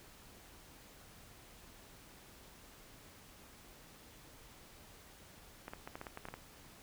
clicks, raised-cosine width 0.5 ms, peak -29 dBFS, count 10, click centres 5.681 / 5.735 / 5.875 / 5.955 / 6.014 / 6.068 / 6.174 / 6.254 / 6.286 / 6.34 s, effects pink hiss -58 dBFS RMS until 6.82 s

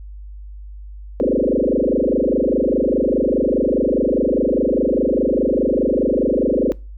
sine tone with frequency modulation, 392 Hz, G4, in tune, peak -14 dBFS, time 1.2-6.72 s, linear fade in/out 0 ms, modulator 24.9 Hz, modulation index 6.5, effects noise-tail reverb RT60 0.3 s tail -24 dB re dry + added 50 Hz sine -32 dBFS peak until 6.97 s

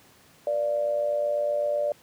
sine tone with amplitude modulation, 587.3 Hz, D5, in tune, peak -20 dBFS, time 0.47-1.92 s, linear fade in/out 2 ms, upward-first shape sine, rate 108 Hz, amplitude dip 60%, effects pink hiss -56 dBFS RMS until 2.02 s + high-pass 100 Hz 12 dB/octave

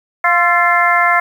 harmonic tone with a mistuned harmonic, 349.2 Hz, F4, in tune, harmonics 2 / 3 / 4 / 5 / 6, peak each -16 / -16 / -16 / -16 / -16 dBFS, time 0.24-1.2 s, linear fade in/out 5 ms, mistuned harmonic 4, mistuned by -51 cents, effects 7-bit

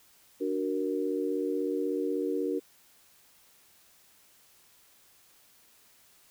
sine chord, D augmented, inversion none, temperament equal, 293.7 / 370 / 466.2 Hz, D4 / F#4 / A#4, 0 / 0 / 0 cents, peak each -32 dBFS, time 0.4-2.6 s, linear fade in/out 20 ms, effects white hiss -61 dBFS RMS until 6.3 s

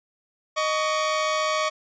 sawtooth tone pair together, 620 / 1125.3 Hz, D#5 / C#6, -6 / +26 cents, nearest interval minor seventh, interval 1032 cents, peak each -21 dBFS, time 0.56-1.7 s, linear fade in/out 20 ms, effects resampled to 16000 Hz

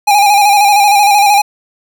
square tone with vibrato, 815 Hz, G#5, 33 cents flat, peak -6 dBFS, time 0.07-1.42 s, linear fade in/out 10 ms, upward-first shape square, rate 13 Hz, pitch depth 41 cents each way, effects none

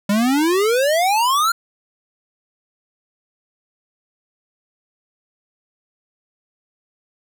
square exponential sweep, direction up, 196.7 to 1414 Hz, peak -15 dBFS, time 0.09-1.52 s, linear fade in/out 5 ms, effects none

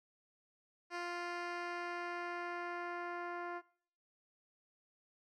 10% pulse tone with low-pass filter sweep, 349.2 Hz, F4, in tune, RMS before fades -42 dBFS, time 0.9-3.62 s, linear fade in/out 50 ms, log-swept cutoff 4800 to 1400 Hz, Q 0.8, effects noise-tail reverb RT60 0.6 s tail -22 dB re dry

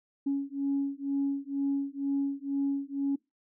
sine beating tone pair, 277.2 / 279.3 Hz, C#4 / C#4, 0 / +13 cents, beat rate 2.1 Hz, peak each -30 / -30 dBFS, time 0.26-3.16 s, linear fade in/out 10 ms, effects noise-tail reverb RT60 0.2 s tail -22 dB re dry + tanh soft clip ceiling -21 dBFS

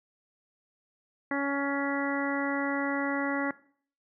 harmonic tone, 280 Hz, C#4, 18 cents sharp, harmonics 1 / 2 / 3 / 4 / 5 / 6 / 7, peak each -30 / -35 / -37 / -38 / -39 / -37 / -35 dBFS, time 1.31-3.51 s, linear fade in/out 2 ms, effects noise-tail reverb RT60 0.5 s tail -18 dB re dry

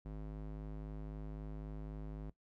square tone with band-pass filter, 51.91 Hz, G#1, in tune, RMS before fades -45 dBFS, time 0.05-2.3 s, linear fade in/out 5 ms, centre 190 Hz, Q 0.54, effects noise-tail reverb RT60 0.1 s tail -18 dB re dry

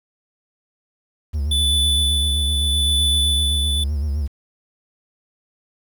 triangle tone with vibrato, 72.7 Hz, D2, 17 cents flat, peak -17 dBFS, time 1.33-4.28 s, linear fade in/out 20 ms, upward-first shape sine, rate 7.8 Hz, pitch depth 97 cents each way
square tone with tremolo, 3484 Hz, A7, 18 cents flat, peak -17 dBFS, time 1.51-3.84 s, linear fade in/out 5 ms, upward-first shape sine, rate 0.79 Hz, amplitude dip 40%
effects 8-bit

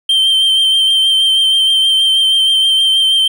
triangle tone with vibrato, 3136 Hz, G7, in tune, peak -7 dBFS, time 0.09-3.28 s, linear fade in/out 5 ms, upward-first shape triangle, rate 6.3 Hz, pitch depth 25 cents each way, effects none

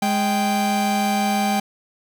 45% pulse tone pair together, 207.5 / 784 Hz, G#3 / G5, -1 / 0 cents, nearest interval octave + major seventh, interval 2301 cents, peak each -21 dBFS, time 0.02-1.6 s, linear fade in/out 5 ms, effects none

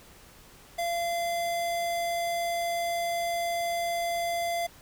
square tone, 686 Hz, F5, 31 cents flat, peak -28 dBFS, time 0.78-4.67 s, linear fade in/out 10 ms, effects pink hiss -53 dBFS RMS until 4.81 s

